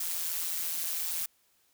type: noise with amplitude modulation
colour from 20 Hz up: blue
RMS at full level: -30 dBFS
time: 0-1.26 s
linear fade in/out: 5 ms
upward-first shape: sine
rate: 168 Hz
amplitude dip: 70%
effects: white hiss -69 dBFS RMS until 1.73 s